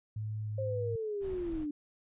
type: tone with pitch glide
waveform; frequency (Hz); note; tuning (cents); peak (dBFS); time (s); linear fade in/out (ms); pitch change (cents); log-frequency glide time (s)
sine; 107.4 to 106.17; A2 to G#2; -41 to +39; -34; 0.16-0.96; 5; -20; 0.42-0.49
type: linear sweep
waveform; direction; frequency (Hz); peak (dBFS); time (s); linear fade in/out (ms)
sine; down; 538 to 288.3; -33; 0.58-1.71; 5
type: noise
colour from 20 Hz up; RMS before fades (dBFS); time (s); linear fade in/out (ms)
brown; -44; 1.2-1.67; 50
effects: resampled to 8000 Hz